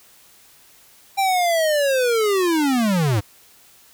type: linear sweep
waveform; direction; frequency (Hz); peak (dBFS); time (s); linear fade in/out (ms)
square; down; 794 to 95.3; -17; 1.17-3.21; 20
effects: white hiss -51 dBFS RMS until 3.93 s